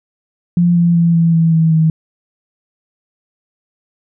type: tone with pitch steps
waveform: sine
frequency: 173.9 / 171.41 / 168.95 / 166.53 / 164.14 / 161.79 / 159.47 Hz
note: F3 / F3 / E3 / E3 / E3 / E3 / D#3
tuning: -7 / -32 / +43 / +18 / -7 / -32 / +43 cents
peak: -8 dBFS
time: 0.57-1.9 s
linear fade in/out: 2 ms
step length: 190 ms
effects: none